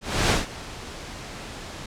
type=noise with ADSR envelope; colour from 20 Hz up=pink; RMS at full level=-19 dBFS; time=0.01-1.86 s; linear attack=290 ms; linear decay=160 ms; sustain=-18 dB; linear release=5 ms; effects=low-pass 7000 Hz 12 dB/octave